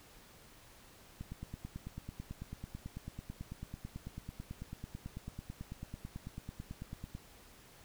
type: click train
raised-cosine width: 5 ms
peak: -30 dBFS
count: 55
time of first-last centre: 1.21-7.151 s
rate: 9.09 Hz
effects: pink hiss -59 dBFS RMS until 7.84 s